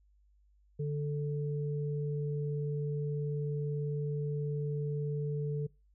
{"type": "tone pair together", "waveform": "sine", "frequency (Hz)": [146.93, 439.9], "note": ["D3", "A4"], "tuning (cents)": [1, 0], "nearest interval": "octave + perfect fifth", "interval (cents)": 1899, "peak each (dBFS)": [-32, -38], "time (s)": [0.79, 5.67], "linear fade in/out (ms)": 10, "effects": ["noise-tail reverb RT60 0.3 s tail -25 dB re dry", "added 50 Hz sine -63 dBFS peak until 5.94 s"]}